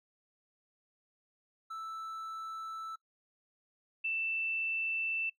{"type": "tone pair in turn", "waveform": ["triangle", "sine"], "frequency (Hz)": [1319, 2662], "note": ["E6", "E7"], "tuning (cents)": [1, 16], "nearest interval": "octave", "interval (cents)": 1215, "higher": "second", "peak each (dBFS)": [-37, -31], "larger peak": "second", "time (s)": [[1.7, 2.96], [4.04, 5.3]], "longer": "neither", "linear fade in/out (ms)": 10, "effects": ["noise-tail reverb RT60 0.1 s tail -21 dB re dry"]}